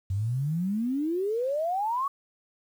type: exponential sweep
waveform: sine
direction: up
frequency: 92.3 to 1144 Hz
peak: -25 dBFS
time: 0.1-2.08 s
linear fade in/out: 5 ms
effects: 9-bit